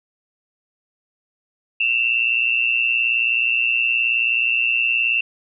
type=tone pair together; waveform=sine; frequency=2637 / 2756 Hz; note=E7 / F7; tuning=0 / -24 cents; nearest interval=minor second; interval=76 cents; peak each=-19 dBFS; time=1.8-5.21 s; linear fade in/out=5 ms; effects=none